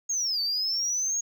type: linear two-way sweep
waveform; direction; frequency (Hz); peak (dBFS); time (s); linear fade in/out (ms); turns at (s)
sine; down then up; 6645 to 4508 to 6645; -23; 0.09-1.21; 10; 0.41
effects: tanh soft clip ceiling -23 dBFS